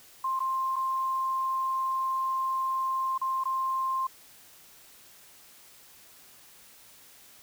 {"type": "tone with dropouts", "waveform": "sine", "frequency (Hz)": 1054, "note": "C6", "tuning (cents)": 12, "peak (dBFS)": -26, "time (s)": [0.24, 4.07], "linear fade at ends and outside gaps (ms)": 5, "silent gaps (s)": [[0.393, 0.402], [0.759, 0.763], [3.179, 3.214], [3.438, 3.454]], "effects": ["white hiss -54 dBFS RMS until 7.42 s"]}